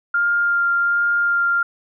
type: tone with vibrato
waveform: sine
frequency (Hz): 1400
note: F6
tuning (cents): +4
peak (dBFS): -15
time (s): 0.14-1.63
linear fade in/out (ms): 5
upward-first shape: sine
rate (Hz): 1.3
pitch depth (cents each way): 9
effects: none